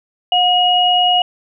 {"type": "tone pair together", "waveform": "sine", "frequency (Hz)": [722, 2888], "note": ["F#5", "F#7"], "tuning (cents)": [-43, -43], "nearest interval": "2 octaves", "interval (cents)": 2400, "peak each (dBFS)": -13, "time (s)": [0.32, 1.22], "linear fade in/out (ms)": 2, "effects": []}